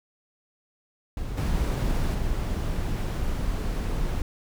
brown noise with level steps, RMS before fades -32 / -24 / -27 dBFS, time 1.17-4.22 s, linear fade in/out 2 ms, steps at 1.37 / 2.14 s, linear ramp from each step 10 ms, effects none

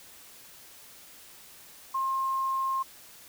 sine tone, 1065 Hz, C6, 30 cents sharp, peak -26 dBFS, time 1.94-2.83 s, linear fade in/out 10 ms, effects white hiss -51 dBFS RMS until 3.28 s

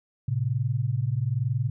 sine tone pair together, 112.05 / 133.1 Hz, A2 / C3, +32 / +30 cents, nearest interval minor third, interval 298 cents, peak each -26 dBFS, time 0.28-1.7 s, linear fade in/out 5 ms, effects none

